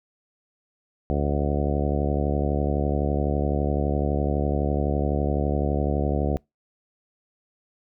harmonic tone with a mistuned harmonic, 71.9 Hz, D2, 36 cents flat, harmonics 1 / 2 / 3 / 4 / 5 / 6 / 7 / 8 / 9 / 10, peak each -25 / -28 / -30 / -31 / -32 / -33 / -33 / -34 / -35 / -35 dBFS, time 1.1-6.37 s, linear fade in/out 0 ms, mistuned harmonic 10, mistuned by +41 cents, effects noise-tail reverb RT60 0.2 s tail -26 dB re dry

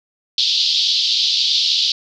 white band-pass noise, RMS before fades -17 dBFS, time 0.38-1.92 s, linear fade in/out 2 ms, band 3200 to 4800 Hz, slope 48 dB/octave, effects none

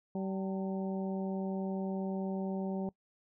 harmonic tone with a mistuned harmonic, 191.7 Hz, G3, 38 cents flat, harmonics 1 / 2 / 3 / 4 / 5, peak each -34 / -40 / -43 / -46 / -51 dBFS, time 0.15-2.89 s, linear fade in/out 2 ms, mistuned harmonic 5, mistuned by -94 cents, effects noise-tail reverb RT60 0.1 s tail -22 dB re dry

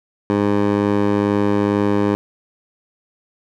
15% pulse tone with band-pass filter, 102.2 Hz, G#2, 27 cents flat, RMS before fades -17 dBFS, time 0.3-2.15 s, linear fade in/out 0 ms, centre 470 Hz, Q 0.69, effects none

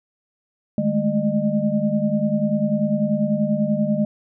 sine tone cluster, 153.7 / 206.8 / 217 / 607 Hz, D#3 / G#3 / A3 / D#5, -21 / -7 / -24 / -43 cents, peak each -27 / -21 / -22 / -25 dBFS, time 0.78-4.05 s, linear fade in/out 2 ms, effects none

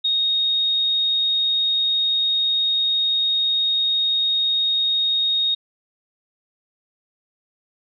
sine tone, 3729 Hz, A#7, in tune, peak -17 dBFS, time 0.04-5.55 s, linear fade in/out 10 ms, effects none

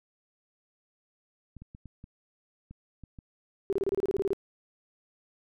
clicks, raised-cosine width 5 ms, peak -33 dBFS, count 10, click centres 1.567 / 1.62 / 1.749 / 1.857 / 2.041 / 2.71 / 3.037 / 3.188 / 3.936 / 4.186 s
sine tone bursts, 392 Hz, G4, in tune, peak -24 dBFS, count 12, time 3.7-4.332 s, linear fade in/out 0 ms, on 27 ms, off 28 ms
effects none

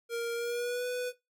square tone with pitch glide, 467.5 to 495.3 Hz, A#4 to B4, +5 to +5 cents, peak -32 dBFS, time 0.09-1.13 s, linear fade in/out 50 ms, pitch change +100 cents, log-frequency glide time 0.34-0.86 s, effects noise-tail reverb RT60 0.2 s tail -18 dB re dry + AAC 64 kbps

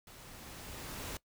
pink noise with level ramp, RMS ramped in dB -54 to -41 dBFS, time 0.07-1.17 s, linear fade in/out 2 ms, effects noise-tail reverb RT60 0.1 s tail -20 dB re dry

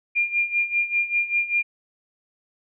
sine tone with tremolo, 2403 Hz, D7, 39 cents sharp, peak -17 dBFS, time 0.15-1.63 s, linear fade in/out 20 ms, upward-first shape sine, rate 5.1 Hz, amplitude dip 80%, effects none

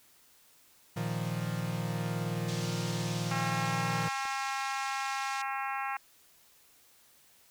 45% pulse chord, Bb suspended fourth, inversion none, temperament equal, 116.54 / 155.56 / 174.61 Hz, Bb2 / Eb3 / F3, 0 / 0 / 0 cents, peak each -36 dBFS, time 0.96-4.09 s, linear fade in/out 10 ms
white band-pass noise, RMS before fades -44 dBFS, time 2.48-5.42 s, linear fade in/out 5 ms, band 2500 to 6600 Hz, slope 24 dB/octave
harmonic tone, 270 Hz, C#4, 45 cents flat, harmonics 3 / 4 / 5 / 6 / 7 / 8 / 9 / 10, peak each -36 / -38 / -40 / -42 / -43 / -44 / -45 / -46 dBFS, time 3.31-5.97 s, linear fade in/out 5 ms
clicks, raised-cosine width 0.5 ms, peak -30 dBFS, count 2, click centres 3.65 / 4.254 s
effects white hiss -62 dBFS RMS until 7.5 s

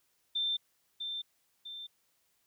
sine tone with echo, 3570 Hz, A7, 24 cents sharp, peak -29 dBFS, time 0.35-0.57 s, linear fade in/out 10 ms, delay 650 ms, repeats 2, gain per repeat -6 dB, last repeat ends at 1.87 s, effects white hiss -74 dBFS RMS until 2.46 s

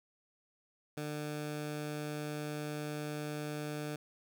15% pulse tone, 150 Hz, D3, 37 cents sharp, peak -31 dBFS, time 0.97-3.96 s, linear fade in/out 5 ms, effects none

